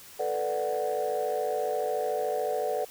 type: chord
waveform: sine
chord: B minor seventh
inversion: third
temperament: equal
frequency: 440 / 493.9 / 587.3 / 740 Hz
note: A4 / B4 / D5 / F#5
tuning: 0 / 0 / 0 / 0 cents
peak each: -31 dBFS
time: 0.19-2.85 s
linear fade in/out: 10 ms
effects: tanh soft clip ceiling -20 dBFS + white hiss -49 dBFS RMS until 2.9 s